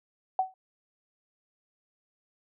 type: tone with exponential decay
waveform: sine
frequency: 754 Hz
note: F#5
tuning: 32 cents sharp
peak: -19 dBFS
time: 0.39-0.54 s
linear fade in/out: 2 ms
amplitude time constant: 31 ms
effects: none